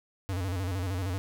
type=tone with vibrato; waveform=square; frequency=92.8 Hz; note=F#2; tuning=6 cents sharp; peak=-30 dBFS; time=0.29-1.18 s; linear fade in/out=0 ms; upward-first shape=square; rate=13 Hz; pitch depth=85 cents each way; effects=none